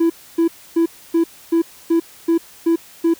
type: tone bursts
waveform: triangle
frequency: 332.7 Hz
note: E4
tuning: 16 cents sharp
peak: -9 dBFS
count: 9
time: 0-3.14 s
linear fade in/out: 10 ms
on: 100 ms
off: 280 ms
effects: tanh soft clip ceiling -6 dBFS + white hiss -44 dBFS RMS until 3.19 s